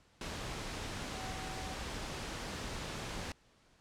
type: tone in noise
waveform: sine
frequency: 756 Hz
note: F#5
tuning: 37 cents sharp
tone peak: -47 dBFS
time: 1.14-1.74 s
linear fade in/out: 2 ms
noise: pink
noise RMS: -41 dBFS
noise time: 0.21-3.32 s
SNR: -9 dB
effects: pink hiss -67 dBFS RMS until 3.8 s + low-pass 7000 Hz 12 dB/octave